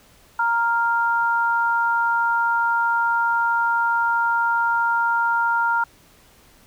sine tone pair together, 932.3 / 1396.9 Hz, A#5 / F6, 0 / 0 cents, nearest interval perfect fifth, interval 700 cents, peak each -20 dBFS, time 0.39-5.84 s, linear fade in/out 5 ms, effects pink hiss -53 dBFS RMS until 6.66 s

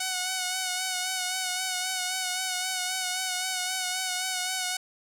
5% pulse tone with vibrato, 740 Hz, F#5, in tune, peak -16 dBFS, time 0-4.77 s, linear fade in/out 5 ms, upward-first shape sine, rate 3.8 Hz, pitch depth 30 cents each way, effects none

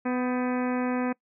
harmonic tone with a mistuned harmonic, 250 Hz, B3, 21 cents sharp, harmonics 1 / 2 / 3 / 4 / 5 / 6 / 7 / 8 / 9 / 10, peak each -26 / -32 / -36 / -38 / -40 / -42 / -43 / -44 / -45 / -46 dBFS, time 0.05-1.13 s, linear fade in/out 10 ms, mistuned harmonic 6, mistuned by +67 cents, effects noise-tail reverb RT60 0.1 s tail -23 dB re dry

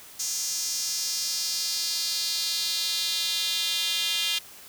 square tone with high-pass filter sweep, 187.2 Hz, F#3, 20 cents sharp, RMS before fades -28 dBFS, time 0.19-4.39 s, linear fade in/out 10 ms, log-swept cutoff 6100 to 3200 Hz, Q 3.2, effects white hiss -47 dBFS RMS until 4.68 s

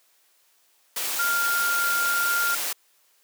sine tone in noise, 1398 Hz, F6, 1 cent sharp, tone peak -22 dBFS, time 1.19-2.55 s, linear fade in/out 5 ms, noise white, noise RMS -28 dBFS, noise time 0.96-2.73 s, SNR +3 dB, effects white hiss -63 dBFS RMS until 3.23 s + high-pass 400 Hz 12 dB/octave

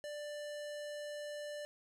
square tone with low-pass filter, 590 Hz, D5, 8 cents sharp, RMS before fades -44 dBFS, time 0.04-1.65 s, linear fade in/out 0 ms, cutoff 10000 Hz, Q 0.79, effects none

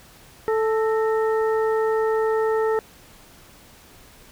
harmonic tone with a mistuned harmonic, 440 Hz, A4, in tune, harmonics 1 / 2 / 3 / 4, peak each -19 / -28 / -31 / -34 dBFS, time 0.48-2.79 s, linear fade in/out 0 ms, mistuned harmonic 4, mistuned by +82 cents, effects pink hiss -49 dBFS RMS until 4.31 s

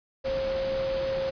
sine tone in noise, 535 Hz, C5, 38 cents sharp, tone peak -26 dBFS, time 0.24-1.31 s, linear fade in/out 20 ms, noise pink, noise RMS -37 dBFS, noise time 0.24-1.31 s, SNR +8 dB, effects resampled to 11025 Hz

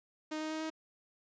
sawtooth tone with pitch steps, 309.7 / 312 / 314.4 / 316.8 Hz, D#4 / D#4 / D#4 / D#4, -8 / +5 / +18 / +31 cents, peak -32 dBFS, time 0.31-0.702 s, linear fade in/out 10 ms, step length 98 ms, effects resampled to 16000 Hz + 11-bit

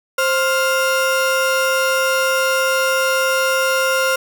35% pulse tone pair together, 526 / 1401.6 Hz, C5 / F6, +9 / +6 cents, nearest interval octave + perfect fourth, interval 1697 cents, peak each -16 dBFS, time 0.18-4.16 s, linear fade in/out 5 ms, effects none

